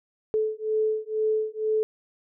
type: beating tone pair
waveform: sine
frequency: 433 / 435.1 Hz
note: A4 / A4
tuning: -28 / -19 cents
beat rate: 2.1 Hz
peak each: -26 dBFS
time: 0.34-1.83 s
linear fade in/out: 0 ms
effects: none